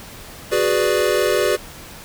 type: chord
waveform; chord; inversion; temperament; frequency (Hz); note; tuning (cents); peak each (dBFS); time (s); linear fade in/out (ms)
square; G# half-diminished seventh; third; equal; 370 / 415.3 / 493.9 / 587.3; F#4 / G#4 / B4 / D5; 0 / 0 / 0 / 0; -22; 0.51-1.57; 20
effects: pink hiss -38 dBFS RMS until 2.04 s